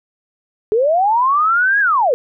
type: linear two-way sweep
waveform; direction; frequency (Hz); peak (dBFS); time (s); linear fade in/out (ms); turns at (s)
sine; up then down; 410.4 to 1683 to 451.5; -11; 0.72-2.14; 0; 1.8
effects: none